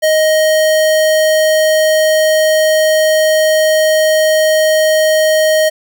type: tone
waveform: square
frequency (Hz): 625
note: D#5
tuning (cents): +8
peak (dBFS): -9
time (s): 0.02-5.7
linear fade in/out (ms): 20
effects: none